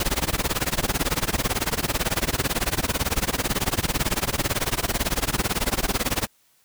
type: noise with tremolo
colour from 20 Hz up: pink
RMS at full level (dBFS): -21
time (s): 0-6.27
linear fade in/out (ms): 2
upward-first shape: sine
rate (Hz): 18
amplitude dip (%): 95
effects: white hiss -62 dBFS RMS until 6.64 s